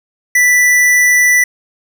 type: tone with hard clipping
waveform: sine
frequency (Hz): 1975.5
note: B6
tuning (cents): 0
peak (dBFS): -8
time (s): 0.35-1.44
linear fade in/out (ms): 5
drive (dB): 18
effects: none